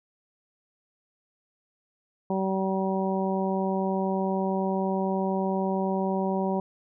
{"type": "harmonic tone", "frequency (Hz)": 191.2, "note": "G3", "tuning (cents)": -43, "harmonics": [1, 2, 3, 4, 5], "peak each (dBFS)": [-27, -30, -32, -33, -34], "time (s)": [2.3, 6.6], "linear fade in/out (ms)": 2, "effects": []}